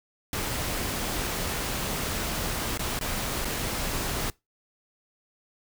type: noise with dropouts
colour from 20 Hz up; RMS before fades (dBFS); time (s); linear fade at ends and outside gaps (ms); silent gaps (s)
pink; -30; 0.33-4.3; 1; 2.775-2.793 / 2.99-3.011 / 3.447-3.453
effects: noise-tail reverb RT60 0.2 s tail -22 dB re dry